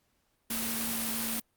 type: tone in noise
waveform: sine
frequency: 227.8 Hz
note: A#3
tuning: 40 cents flat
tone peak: -37 dBFS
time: 0.5-1.4 s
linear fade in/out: 5 ms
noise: white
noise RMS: -33 dBFS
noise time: 0.5-1.4 s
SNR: -7 dB
effects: pink hiss -74 dBFS RMS until 1.56 s + Opus 48 kbps